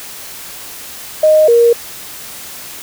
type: tone pair in turn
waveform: sine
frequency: 620 / 470 Hz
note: D#5 / A#4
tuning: -6 / +14 cents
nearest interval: perfect fourth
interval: 480 cents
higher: first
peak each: -5 dBFS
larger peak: neither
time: 1.23-1.48 / 1.48-1.73 s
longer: neither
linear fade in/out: 5 ms
effects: white hiss -30 dBFS RMS until 2.82 s